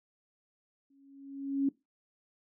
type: tone with exponential growth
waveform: sine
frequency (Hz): 275.8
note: C#4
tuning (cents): -9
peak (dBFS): -23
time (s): 0.9-1.69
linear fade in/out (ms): 5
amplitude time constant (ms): 170
effects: noise-tail reverb RT60 0.2 s tail -19 dB re dry